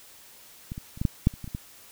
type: clicks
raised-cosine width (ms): 5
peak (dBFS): -21 / -23 / -30 / -15 / -9 / -6 / -29 / -24 / -26 / -19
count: 10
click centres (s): 0.719 / 0.779 / 0.975 / 1.015 / 1.052 / 1.271 / 1.339 / 1.443 / 1.477 / 1.549
effects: white hiss -51 dBFS RMS until 1.91 s